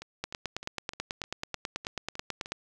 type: two click trains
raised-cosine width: 0.2 ms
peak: -24 / -15 dBFS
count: 9 / 22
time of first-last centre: 0.02-2.459 / 0.24-2.52 s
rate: 3.28 / 9.21 Hz
effects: none